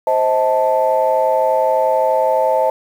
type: chord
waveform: sine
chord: A diminished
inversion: first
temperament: equal with one note detuned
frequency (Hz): 523.3 / 635 / 880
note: C5 / Eb5 / A5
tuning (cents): 0 / +35 / 0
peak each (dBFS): -16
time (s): 0.07-2.7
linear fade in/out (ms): 2
effects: tanh soft clip ceiling -4 dBFS + 7-bit